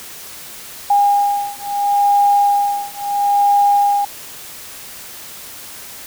sine beating tone pair, 811 / 811.74 Hz, G#5 / G#5, -41 / -40 cents, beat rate 0.74 Hz, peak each -15 dBFS, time 0.9-4.05 s, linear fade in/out 5 ms, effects white hiss -34 dBFS RMS until 6.06 s

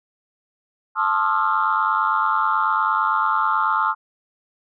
sine tone cluster, 880 / 1059 / 1206 / 1305 / 1394 Hz, A5 / C6 / D6 / E6 / F6, 0 / +21 / +46 / -18 / -4 cents, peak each -23 dBFS, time 0.95-3.95 s, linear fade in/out 50 ms, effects tanh soft clip ceiling -8 dBFS

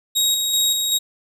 25% pulse tone with tremolo, 3785 Hz, A#7, 26 cents sharp, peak -12 dBFS, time 0.15-0.99 s, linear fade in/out 20 ms, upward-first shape square, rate 2.6 Hz, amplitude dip 35%, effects none

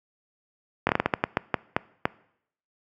slowing click train, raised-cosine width 0.5 ms, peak -5 dBFS, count 12, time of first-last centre 0.87-2.055 s, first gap 21 ms, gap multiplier 1.3, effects noise-tail reverb RT60 0.7 s tail -22 dB re dry + high-pass 100 Hz 12 dB/octave

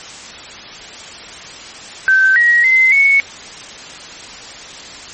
sine tone with pitch steps, 1546 / 1901 / 2062 / 2212 Hz, G6 / A#6 / C7 / C#7, -24 / +33 / -26 / -4 cents, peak -7 dBFS, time 2.08-3.2 s, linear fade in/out 0 ms, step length 280 ms, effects white hiss -32 dBFS RMS until 5.13 s + MP3 32 kbps

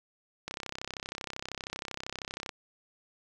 click train, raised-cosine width 0.2 ms, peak -19 dBFS, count 67, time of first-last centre 0.48-2.492 s, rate 32.8 Hz, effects none

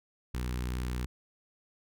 sawtooth tone with notch filter, 61.74 Hz, B1, in tune, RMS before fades -34 dBFS, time 0.34-1.06 s, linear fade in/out 5 ms, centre 630 Hz, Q 1.1, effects none

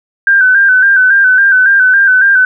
sine tone with vibrato, 1552 Hz, G6, 18 cents flat, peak -4 dBFS, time 0.27-2.45 s, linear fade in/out 2 ms, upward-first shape square, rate 3.6 Hz, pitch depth 48 cents each way, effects none

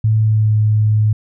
sine tone with pitch glide, 109.4 to 107.27 Hz, A2 to A2, -9 to -44 cents, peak -10 dBFS, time 0.04-1.13 s, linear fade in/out 5 ms, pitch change -35 cents, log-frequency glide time 0.18-0.55 s, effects none

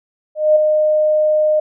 sine tone with ADSR envelope, 613 Hz, D#5, 26 cents flat, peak -6 dBFS, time 0.35-1.6 s, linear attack 210 ms, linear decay 6 ms, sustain -5 dB, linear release 7 ms, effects none

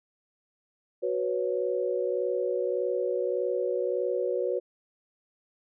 sine chord, F# suspended fourth, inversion none, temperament just, 370 / 493.3 / 555 Hz, F#4 / B4 / C#5, 0 / -2 / +2 cents, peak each -30 / -29 / -31 dBFS, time 1.02-4.6 s, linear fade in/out 20 ms, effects none

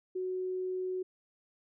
sine tone, 370 Hz, F#4, in tune, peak -32 dBFS, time 0.15-1.03 s, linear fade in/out 10 ms, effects none

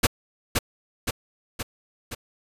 pink noise with echo, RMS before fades -17 dBFS, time 0.03-0.07 s, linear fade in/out 10 ms, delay 520 ms, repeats 4, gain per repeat -4 dB, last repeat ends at 2.15 s, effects resampled to 32000 Hz

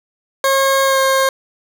20% pulse tone with pitch glide, 541 to 534.2 Hz, C#5 to C5, -42 to +36 cents, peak -7 dBFS, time 0.44-1.29 s, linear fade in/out 2 ms, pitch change -22 cents, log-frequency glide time 0.84-0.99 s, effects none

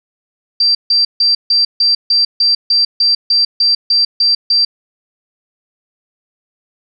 sine tone bursts, 4700 Hz, D8, 1 cent sharp, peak -8 dBFS, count 14, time 0.6-4.65 s, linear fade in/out 5 ms, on 150 ms, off 150 ms, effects none

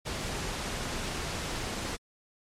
pink noise, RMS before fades -34 dBFS, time 0.05-1.97 s, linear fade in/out 20 ms, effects low-pass 8000 Hz 12 dB/octave + MP3 64 kbps

